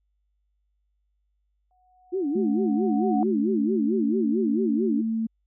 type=tone with exponential growth; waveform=sine; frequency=736 Hz; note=F#5; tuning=9 cents flat; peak=-24 dBFS; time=1.71-3.23 s; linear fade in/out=1 ms; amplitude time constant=330 ms
type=tone with vibrato; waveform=sine; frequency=329.6 Hz; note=E4; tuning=in tune; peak=-23 dBFS; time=2.12-5.02 s; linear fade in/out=20 ms; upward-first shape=sine; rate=4.5 Hz; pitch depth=290 cents each way
type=tone with pitch glide; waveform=sine; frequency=216.9 to 224 Hz; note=A3 to A3; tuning=-25 to +31 cents; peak=-23 dBFS; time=2.35-5.27 s; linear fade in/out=10 ms; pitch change=+56 cents; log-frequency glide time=3.38-4.21 s
effects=added 50 Hz sine -69 dBFS peak until 5.46 s